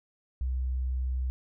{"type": "tone", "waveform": "sine", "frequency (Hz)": 63.8, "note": "C2", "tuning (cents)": -43, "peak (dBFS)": -27, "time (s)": [0.41, 1.3], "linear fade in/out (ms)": 0, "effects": []}